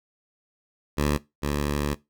10% pulse tone pair in turn, 73.42 / 72.7 Hz, D2 / D2, 0 / -17 cents, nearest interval unison, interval 17 cents, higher first, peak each -13 / -16 dBFS, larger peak first, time 0.97-1.18 / 1.42-1.95 s, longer second, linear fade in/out 20 ms, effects noise-tail reverb RT60 0.2 s tail -19 dB re dry

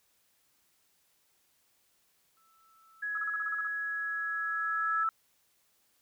sine tone with exponential growth, 1318.5 Hz, E6, in tune, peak -26 dBFS, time 2.37-5.09 s, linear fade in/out 1 ms, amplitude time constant 590 ms
sine tone, 1675 Hz, G#6, 14 cents sharp, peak -32 dBFS, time 3.02-5.04 s, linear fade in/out 10 ms
sine tone bursts, 1306 Hz, E6, 17 cents flat, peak -33 dBFS, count 9, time 3.15-3.671 s, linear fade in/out 2 ms, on 25 ms, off 37 ms
effects white hiss -71 dBFS RMS until 6.01 s

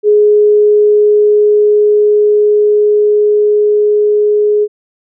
sine tone with level ramp, 418.6 Hz, G#4, 14 cents sharp, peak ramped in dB -4 to -7 dBFS, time 0.03-4.68 s, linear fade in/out 50 ms, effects none

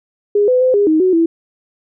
sine tone with pitch steps, 411.1 / 504 / 512 / 407.5 / 313.8 / 371 / 331 Hz, G#4 / B4 / C5 / G#4 / D#4 / F#4 / E4, -18 / +35 / -38 / -33 / +15 / +5 / +7 cents, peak -9 dBFS, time 0.35-1.26 s, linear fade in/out 5 ms, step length 130 ms, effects none

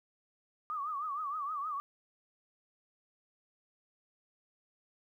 sine tone with vibrato, 1186 Hz, D6, 17 cents sharp, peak -34 dBFS, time 0.7-1.8 s, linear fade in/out 0 ms, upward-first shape triangle, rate 6.4 Hz, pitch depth 150 cents each way, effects 12-bit

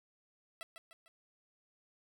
10% pulse tone with echo, 659.3 Hz, E5, in tune, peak -35 dBFS, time 0.61-0.63 s, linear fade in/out 0 ms, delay 150 ms, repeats 3, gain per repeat -6 dB, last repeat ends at 1.08 s, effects none

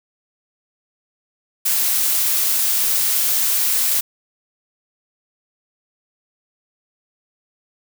blue noise, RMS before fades -18 dBFS, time 1.65-4.01 s, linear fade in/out 10 ms, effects none

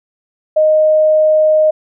sine tone, 620 Hz, D#5, 6 cents flat, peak -7 dBFS, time 0.56-1.71 s, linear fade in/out 10 ms, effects none

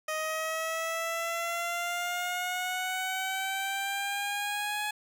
15% pulse exponential sweep, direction up, 622.3 to 843 Hz, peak -24 dBFS, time 0.08-4.91 s, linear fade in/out 5 ms, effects none

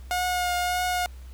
sawtooth tone with vibrato, 719 Hz, F#5, 50 cents flat, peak -20 dBFS, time 0.11-1.06 s, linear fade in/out 0 ms, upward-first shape triangle, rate 1.7 Hz, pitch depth 19 cents each way, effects added 63 Hz sine -39 dBFS peak until 1.33 s + pink hiss -56 dBFS RMS until 1.33 s

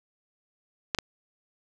clicks, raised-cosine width 0.2 ms, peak -8 dBFS, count 2, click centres 0.948 / 0.987 s, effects none

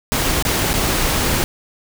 pink noise with dropouts, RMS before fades -18 dBFS, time 0.12-1.44 s, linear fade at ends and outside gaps 0 ms, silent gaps 0.425-0.451 / 0.732-0.739 s, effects none

